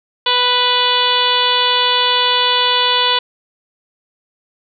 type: harmonic tone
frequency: 493.9 Hz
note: B4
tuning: in tune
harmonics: 1 / 2 / 3 / 4 / 5 / 6 / 7 / 8 / 9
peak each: -23 / -17 / -24 / -26 / -25 / -18 / -17 / -23 / -26 dBFS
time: 0.26-3.19 s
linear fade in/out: 5 ms
effects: none